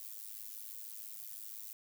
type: noise with amplitude modulation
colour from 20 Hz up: violet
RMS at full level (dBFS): -43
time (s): 0-1.73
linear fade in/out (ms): 2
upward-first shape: sine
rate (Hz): 106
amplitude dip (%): 95
effects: none